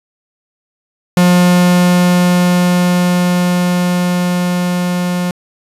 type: tone with level ramp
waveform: 45% pulse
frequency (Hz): 178.1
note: F3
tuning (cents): +34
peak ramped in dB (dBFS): -6 to -14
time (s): 1.17-5.31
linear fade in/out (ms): 2
effects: resampled to 32000 Hz